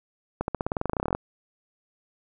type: accelerating click train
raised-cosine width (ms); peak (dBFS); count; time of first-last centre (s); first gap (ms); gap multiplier
1; -12; 19; 0.41-1.15; 71; 0.93
effects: none